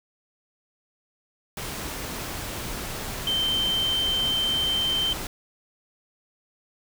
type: tone in noise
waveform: sine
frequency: 3115 Hz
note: G7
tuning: 12 cents flat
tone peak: -22 dBFS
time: 3.27-5.13 s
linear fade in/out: 2 ms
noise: pink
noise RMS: -33 dBFS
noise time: 1.57-5.27 s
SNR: +8 dB
effects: none